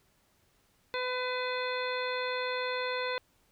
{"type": "harmonic tone with a mistuned harmonic", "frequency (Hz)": 503, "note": "B4", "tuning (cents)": 32, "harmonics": [1, 2, 3, 4, 5, 7, 8], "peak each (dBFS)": [-34, -37, -39, -40, -41, -42, -43], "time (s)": [0.94, 3.18], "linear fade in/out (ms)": 0, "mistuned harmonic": 8, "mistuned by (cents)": 69, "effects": ["pink hiss -69 dBFS RMS until 3.51 s"]}